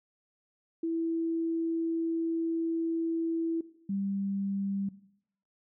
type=tone pair in turn; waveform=sine; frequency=329.6 / 197.23 Hz; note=E4 / G3; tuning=0 / +11 cents; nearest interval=major sixth; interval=889 cents; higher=first; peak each=-28 / -29 dBFS; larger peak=first; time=0.83-3.61 / 3.89-4.89 s; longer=first; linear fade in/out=5 ms; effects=noise-tail reverb RT60 0.7 s tail -17 dB re dry